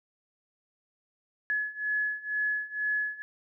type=beating tone pair; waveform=sine; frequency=1700 / 1702.1 Hz; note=G#6 / G#6; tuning=+40 / +42 cents; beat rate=2.1 Hz; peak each=-32 / -30 dBFS; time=1.5-3.22 s; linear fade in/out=0 ms; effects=none